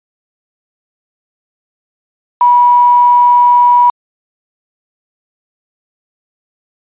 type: tone with quantisation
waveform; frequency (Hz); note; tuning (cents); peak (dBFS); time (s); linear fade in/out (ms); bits
sine; 972; B5; -28; -4; 2.41-3.9; 2; 4
effects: resampled to 8000 Hz